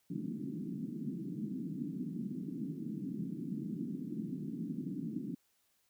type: band-pass noise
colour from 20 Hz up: white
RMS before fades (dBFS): -40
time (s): 0.1-5.35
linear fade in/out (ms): 5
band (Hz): 150 to 300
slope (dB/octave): 48
effects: white hiss -75 dBFS RMS until 5.89 s